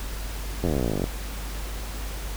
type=slowing click train; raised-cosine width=2 ms; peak=-12 dBFS; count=26; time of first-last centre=0.64-1.041 s; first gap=11 ms; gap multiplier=1.03; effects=added 50 Hz sine -31 dBFS peak until 2.36 s + pink hiss -38 dBFS RMS until 2.36 s